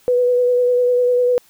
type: tone with vibrato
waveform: sine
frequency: 493.2 Hz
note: B4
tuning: 2 cents flat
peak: -12 dBFS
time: 0.08-1.38 s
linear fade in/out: 0 ms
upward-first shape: sine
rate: 10 Hz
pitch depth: 18 cents each way
effects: white hiss -53 dBFS RMS until 1.49 s